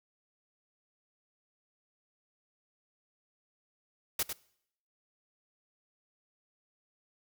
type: noise with echo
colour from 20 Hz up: white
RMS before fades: -30 dBFS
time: 4.19-4.23 s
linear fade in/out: 5 ms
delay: 100 ms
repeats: 1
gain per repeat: -7 dB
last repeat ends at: 4.33 s
effects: noise-tail reverb RT60 0.7 s tail -22 dB re dry